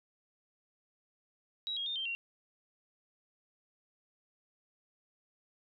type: tone with pitch steps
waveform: sine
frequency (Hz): 3860 / 3270 / 3635 / 3144 / 2752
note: B7 / G#7 / A#7 / G7 / F7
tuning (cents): -40 / -28 / -44 / +4 / -26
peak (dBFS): -34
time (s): 1.67-2.15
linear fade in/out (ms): 0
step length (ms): 96
effects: none